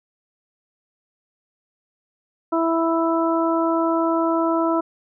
harmonic tone, 329.6 Hz, E4, in tune, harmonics 1 / 2 / 3 / 4, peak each -20 / -23 / -25 / -26 dBFS, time 2.52-4.81 s, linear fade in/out 10 ms, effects none

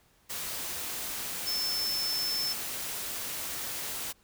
sine tone in noise, 5290 Hz, E8, 5 cents sharp, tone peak -29 dBFS, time 1.46-2.54 s, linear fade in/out 20 ms, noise white, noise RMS -36 dBFS, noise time 0.29-4.13 s, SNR +4 dB, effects pink hiss -65 dBFS RMS until 4.23 s

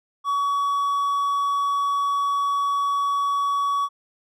triangle tone, 1130 Hz, C#6, 33 cents sharp, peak -18 dBFS, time 0.24-3.89 s, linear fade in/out 50 ms, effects none

